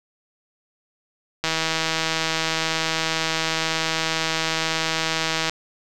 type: click train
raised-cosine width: 0.2 ms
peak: -5 dBFS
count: 654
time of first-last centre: 1.44-5.496 s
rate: 161 Hz
effects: none